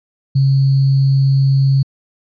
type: tone with sample-and-hold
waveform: sine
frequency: 135.9 Hz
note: C#3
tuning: 34 cents flat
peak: -9 dBFS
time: 0.35-1.83 s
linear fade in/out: 10 ms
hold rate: 4410 Hz
effects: resampled to 11025 Hz